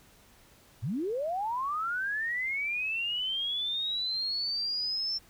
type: linear sweep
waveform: sine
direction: up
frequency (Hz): 91 to 5390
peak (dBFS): -29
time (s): 0.82-5.19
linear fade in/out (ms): 20
effects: pink hiss -59 dBFS RMS until 5.29 s